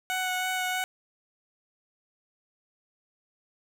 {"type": "tone with vibrato", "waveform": "15% pulse", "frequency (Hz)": 740, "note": "F#5", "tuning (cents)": 0, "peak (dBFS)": -21, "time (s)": [0.1, 0.84], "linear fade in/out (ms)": 0, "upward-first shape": "sine", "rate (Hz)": 3.1, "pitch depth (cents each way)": 11, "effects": []}